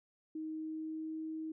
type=tone with pitch glide; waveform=sine; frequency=314.2 to 316.9 Hz; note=D#4 to D#4; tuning=+17 to +32 cents; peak=-38 dBFS; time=0.35-1.52 s; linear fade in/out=5 ms; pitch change=+15 cents; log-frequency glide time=0.5-1.2 s; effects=none